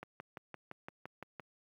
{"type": "click train", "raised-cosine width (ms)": 0.5, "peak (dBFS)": -29, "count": 9, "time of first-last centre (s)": [0.03, 1.398], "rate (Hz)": 5.85, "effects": ["high-pass 100 Hz 12 dB/octave", "11-bit"]}